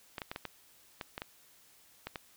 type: clicks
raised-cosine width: 0.3 ms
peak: -22 dBFS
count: 10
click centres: 0.182 / 0.218 / 0.315 / 0.361 / 0.453 / 1.012 / 1.179 / 1.219 / 2.07 / 2.158 s
effects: white hiss -62 dBFS RMS until 2.36 s

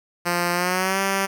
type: tone with pitch glide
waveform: 5% pulse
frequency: 174.61 to 194.86 Hz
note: F3 to G3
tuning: 0 to -10 cents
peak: -9 dBFS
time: 0.25-1.27 s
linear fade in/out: 20 ms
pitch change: +190 cents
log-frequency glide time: 0.53-1 s
effects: none

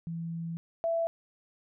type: tone pair in turn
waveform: sine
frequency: 166.4 / 665.6 Hz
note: E3 / E5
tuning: +17 / +17 cents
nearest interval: 2 octaves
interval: 2400 cents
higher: second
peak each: -33 / -26 dBFS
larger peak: second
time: 0.07-0.57 / 0.84-1.07 s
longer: first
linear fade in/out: 0 ms
effects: none

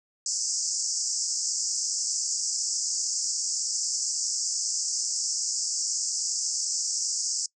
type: band-pass noise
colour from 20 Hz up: white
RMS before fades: -29 dBFS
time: 0.26-7.46 s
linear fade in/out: 2 ms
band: 4900 to 7900 Hz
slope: 96 dB/octave
effects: noise-tail reverb RT60 0.1 s tail -23 dB re dry

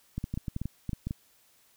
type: clicks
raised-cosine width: 5 ms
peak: -20 dBFS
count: 12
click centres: 0.18 / 0.241 / 0.34 / 0.375 / 0.482 / 0.564 / 0.616 / 0.656 / 0.893 / 0.932 / 1.07 / 1.109 s
effects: white hiss -64 dBFS RMS until 1.76 s

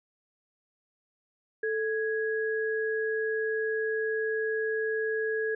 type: tone pair together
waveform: sine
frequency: 440 / 1661.2 Hz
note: A4 / G#6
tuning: 0 / 0 cents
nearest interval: octave + major seventh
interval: 2300 cents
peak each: -28 / -32 dBFS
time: 1.63-5.55 s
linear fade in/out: 5 ms
effects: none

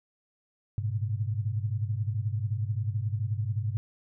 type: tone cluster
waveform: sine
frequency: 102.2 / 113.6 / 129.7 Hz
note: G#2 / A#2 / C3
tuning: -27 / -44 / -15 cents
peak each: -29 / -32 / -37 dBFS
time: 0.78-3.77 s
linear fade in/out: 0 ms
effects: none

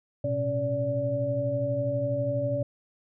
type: tone cluster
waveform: sine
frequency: 114.7 / 126.9 / 277.2 / 577 Hz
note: A#2 / B2 / C#4 / D5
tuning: -28 / +47 / 0 / -31 cents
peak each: -34 / -31 / -35 / -27 dBFS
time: 0.24-2.63 s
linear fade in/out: 5 ms
effects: none

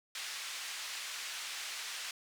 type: band-pass noise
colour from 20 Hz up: pink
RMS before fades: -42 dBFS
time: 0.15-2.11 s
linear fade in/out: 2 ms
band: 1900 to 7600 Hz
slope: 12 dB/octave
effects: none

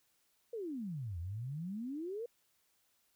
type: exponential two-way sweep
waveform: sine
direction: down then up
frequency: 488.8 to 81 to 488.8 Hz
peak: -38 dBFS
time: 0.53-2.26 s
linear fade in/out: 5 ms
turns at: 1.19 s
effects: white hiss -75 dBFS RMS until 3.15 s

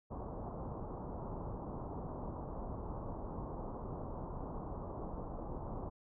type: low-pass noise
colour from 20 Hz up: pink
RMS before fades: -43 dBFS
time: 0.1-5.9 s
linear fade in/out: 20 ms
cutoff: 1100 Hz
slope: 48 dB/octave
effects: none

